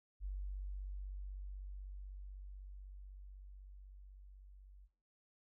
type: tone with level ramp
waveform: sine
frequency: 48.03 Hz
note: G1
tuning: 35 cents flat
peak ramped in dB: -38 to -55 dBFS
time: 0.2-4.89 s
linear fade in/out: 50 ms
effects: noise-tail reverb RT60 0.5 s tail -24 dB re dry